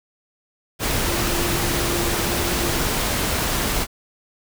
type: tone in noise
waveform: sine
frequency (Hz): 345.2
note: F4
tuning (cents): -20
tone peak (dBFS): -28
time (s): 1.04-2.82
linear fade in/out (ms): 50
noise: pink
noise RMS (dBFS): -22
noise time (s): 0.79-3.87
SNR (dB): -9
effects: none